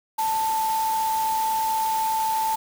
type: tone in noise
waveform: sine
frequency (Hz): 884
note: A5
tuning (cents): +8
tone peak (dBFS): -21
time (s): 0.18-2.56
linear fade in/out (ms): 10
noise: white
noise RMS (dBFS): -34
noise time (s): 0.18-2.56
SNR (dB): +10
effects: none